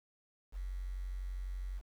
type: tone with quantisation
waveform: sine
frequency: 46 Hz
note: F#1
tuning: 9 cents flat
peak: -37 dBFS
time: 0.52-1.82 s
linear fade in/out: 50 ms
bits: 10
effects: none